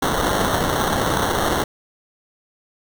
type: noise with sample-and-hold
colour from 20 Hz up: violet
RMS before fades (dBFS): -20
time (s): 0.02-1.64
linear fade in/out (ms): 5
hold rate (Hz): 2450
effects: none